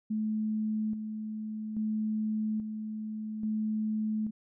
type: tone with tremolo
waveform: sine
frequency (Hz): 216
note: A3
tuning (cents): -32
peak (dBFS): -28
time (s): 0.1-4.31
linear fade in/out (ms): 10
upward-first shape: square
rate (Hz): 0.6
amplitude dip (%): 50
effects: none